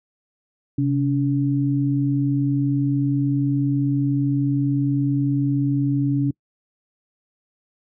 sine tone pair together, 133.8 / 284.1 Hz, C3 / C#4, +39 / +43 cents, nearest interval octave + minor second, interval 1304 cents, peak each -20 dBFS, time 0.78-6.31 s, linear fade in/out 5 ms, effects noise-tail reverb RT60 0.1 s tail -26 dB re dry

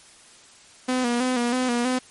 sawtooth tone with vibrato, 246.9 Hz, B3, in tune, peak -17 dBFS, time 0.88-1.99 s, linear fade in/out 10 ms, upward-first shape square, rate 3.1 Hz, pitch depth 52 cents each way, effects white hiss -50 dBFS RMS until 2.1 s + MP3 48 kbps

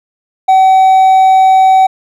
triangle tone with hard clipping, 760 Hz, F#5, 46 cents sharp, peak -4 dBFS, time 0.48-1.87 s, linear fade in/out 10 ms, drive 5 dB, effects none

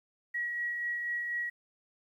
sine tone with tremolo, 1913 Hz, A#6, 44 cents sharp, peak -30 dBFS, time 0.34-1.5 s, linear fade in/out 10 ms, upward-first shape sine, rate 4.1 Hz, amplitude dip 30%, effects 11-bit

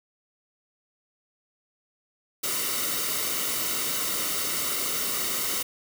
white noise with comb filter, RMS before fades -28 dBFS, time 2.43-5.63 s, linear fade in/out 10 ms, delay 1.2 ms, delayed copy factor -0.6, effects none

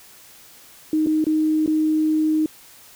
sine tone with dropouts, 311.1 Hz, D#4, in tune, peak -16 dBFS, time 0.93-2.46 s, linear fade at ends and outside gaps 2 ms, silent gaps 1.062-1.069 / 1.242-1.267 / 1.662-1.676 s, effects white hiss -47 dBFS RMS until 2.95 s

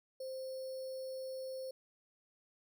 sine tone with sample-and-hold, 523.3 Hz, C5, in tune, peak -40 dBFS, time 0.2-1.71 s, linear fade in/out 5 ms, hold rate 4900 Hz, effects none

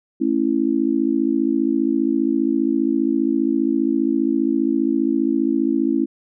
sine chord, A major, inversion none, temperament just, 220 / 275 / 330 Hz, A3 / C#4 / E4, 0 / -14 / +2 cents, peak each -24 / -19 / -20 dBFS, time 0.2-6.06 s, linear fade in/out 20 ms, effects none

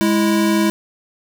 square tone pair together, 207.7 / 329 Hz, G#3 / E4, 0 / -3 cents, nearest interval minor sixth, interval 797 cents, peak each -17 dBFS, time 0.01-0.7 s, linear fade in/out 0 ms, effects none

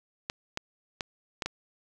clicks, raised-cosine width 0.2 ms, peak -14 dBFS, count 5, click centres 0.299 / 0.574 / 1.008 / 1.422 / 1.46 s, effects none

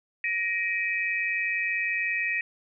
sine tone cluster, 1882 / 2339 / 2528 Hz, A#6 / D7 / D#7, +16 / -8 / +27 cents, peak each -28 / -31 / -30 dBFS, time 0.24-2.41 s, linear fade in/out 2 ms, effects none

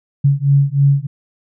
sine beating tone pair, 138.59 / 141.79 Hz, C#3 / C#3, 0 / +40 cents, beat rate 3.2 Hz, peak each -13 dBFS, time 0.24-1.07 s, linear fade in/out 10 ms, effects none

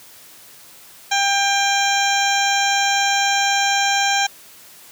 harmonic tone, 796 Hz, G5, 26 cents sharp, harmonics 1 / 2 / 3 / 4 / 5 / 7 / 8 / 9, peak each -19 / -22 / -24 / -25 / -26 / -27 / -28 / -29 dBFS, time 1.11-4.27 s, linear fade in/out 10 ms, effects white hiss -44 dBFS RMS until 4.91 s + high-pass 80 Hz 12 dB/octave

